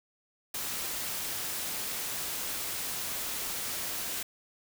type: noise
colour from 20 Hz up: white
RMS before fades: -35 dBFS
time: 0.54-4.23 s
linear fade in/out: 5 ms
effects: none